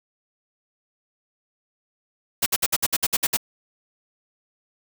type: noise bursts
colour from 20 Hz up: white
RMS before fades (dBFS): -20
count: 10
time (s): 2.42-3.371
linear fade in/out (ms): 10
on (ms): 42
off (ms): 59
effects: none